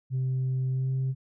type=tone with pitch glide; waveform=sine; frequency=130 to 131.89 Hz; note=C3 to C3; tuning=-11 to +14 cents; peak=-23 dBFS; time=0.1-1.15 s; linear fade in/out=50 ms; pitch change=+25 cents; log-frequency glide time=0.7-0.91 s; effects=tanh soft clip ceiling -23 dBFS

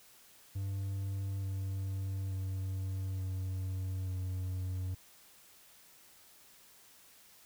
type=tone with pitch steps; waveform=triangle; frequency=97.7 / 96.35 / 95.03 / 93.72 / 92.43 Hz; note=G2 / G2 / F#2 / F#2 / F#2; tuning=-5 / -29 / +47 / +23 / -1 cents; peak=-32 dBFS; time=0.55-4.95 s; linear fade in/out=10 ms; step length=880 ms; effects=white hiss -60 dBFS RMS until 7.45 s

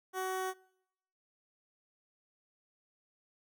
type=tone with notch filter; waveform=15% pulse; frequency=374.9 Hz; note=F#4; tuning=23 cents sharp; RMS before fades=-36 dBFS; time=0.13-0.54 s; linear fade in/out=50 ms; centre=4100 Hz; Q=1.9; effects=noise-tail reverb RT60 0.8 s tail -24 dB re dry

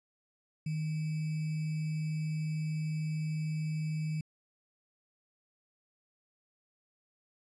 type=tone with sample-and-hold; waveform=sine; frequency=155.56 Hz; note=D#3; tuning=in tune; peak=-31 dBFS; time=0.66-4.21 s; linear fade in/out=5 ms; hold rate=2450 Hz; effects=resampled to 22050 Hz

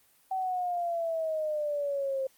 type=exponential sweep; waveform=sine; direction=down; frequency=765 to 528 Hz; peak=-28 dBFS; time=0.31-2.27 s; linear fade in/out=5 ms; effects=white hiss -64 dBFS RMS until 2.37 s + Opus 24 kbps

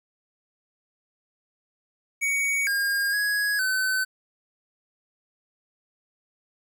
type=tone with pitch steps; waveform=square; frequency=2244 / 1618 / 1666 / 1521 Hz; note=C#7 / G#6 / G#6 / F#6; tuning=+21 / -46 / +5 / +47 cents; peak=-23 dBFS; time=2.21-4.05 s; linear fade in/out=20 ms; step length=460 ms; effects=10-bit

